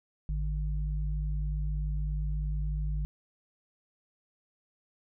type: tone pair together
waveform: sine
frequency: 52.93 / 149.7 Hz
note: G#1 / D3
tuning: +34 / +33 cents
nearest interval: octave + tritone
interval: 1799 cents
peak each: -29 / -36 dBFS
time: 0.29-3.05 s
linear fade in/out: 0 ms
effects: none